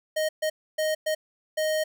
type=tone bursts at uneven times; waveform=square; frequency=622.3 Hz; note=D#5; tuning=in tune; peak=-24 dBFS; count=5; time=0.16-0.29 / 0.42-0.5 / 0.78-0.95 / 1.06-1.15 / 1.57-1.84 s; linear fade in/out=10 ms; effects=none